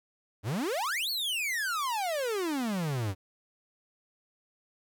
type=exponential two-way sweep; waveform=45% pulse; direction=up then down; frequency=90.4 to 4531 to 90.4 Hz; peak=-29 dBFS; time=0.43-3.15 s; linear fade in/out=50 ms; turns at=1.1 s; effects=11-bit